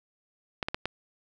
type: clicks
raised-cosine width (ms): 0.3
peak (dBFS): -13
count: 4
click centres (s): 0.628 / 0.685 / 0.745 / 0.856
effects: none